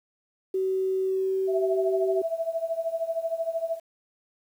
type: tone with pitch glide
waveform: sine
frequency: 379.2 to 382.3 Hz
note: F#4 to G4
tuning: +43 to -43 cents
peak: -23 dBFS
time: 0.54-2.22 s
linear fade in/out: 5 ms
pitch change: +14 cents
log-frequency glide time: 1.02-1.37 s
type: tone with tremolo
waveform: sine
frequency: 659.3 Hz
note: E5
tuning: in tune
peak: -22 dBFS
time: 1.47-3.8 s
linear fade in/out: 50 ms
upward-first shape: triangle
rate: 13 Hz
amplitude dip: 90%
effects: 9-bit